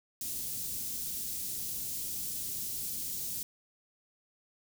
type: band-stop noise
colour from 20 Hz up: white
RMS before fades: -37 dBFS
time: 0.21-3.43 s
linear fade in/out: 2 ms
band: 250 to 5700 Hz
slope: 12 dB/octave
effects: none